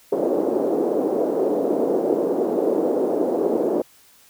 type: band-pass noise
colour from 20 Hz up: white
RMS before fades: -21 dBFS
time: 0.12-3.82 s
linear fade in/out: 5 ms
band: 290 to 500 Hz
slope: 24 dB/octave
effects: white hiss -53 dBFS RMS until 4.29 s